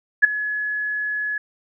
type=tone with ADSR envelope; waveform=sine; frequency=1697 Hz; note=G#6; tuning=37 cents sharp; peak=-5 dBFS; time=0.22-1.38 s; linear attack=23 ms; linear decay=10 ms; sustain=-17 dB; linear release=4 ms; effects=none